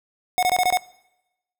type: tone bursts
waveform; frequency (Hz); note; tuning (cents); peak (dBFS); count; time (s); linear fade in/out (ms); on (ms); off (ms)
square; 730; F#5; -24; -17; 6; 0.38-0.772; 0; 47; 22
effects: noise-tail reverb RT60 0.9 s tail -21 dB re dry